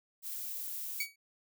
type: noise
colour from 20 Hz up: violet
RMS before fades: -40 dBFS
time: 0.22-1.07 s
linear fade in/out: 50 ms
type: tone with exponential decay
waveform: sawtooth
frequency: 2263 Hz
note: C#7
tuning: 35 cents sharp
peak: -26 dBFS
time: 1-1.16 s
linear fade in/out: 5 ms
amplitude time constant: 33 ms
effects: none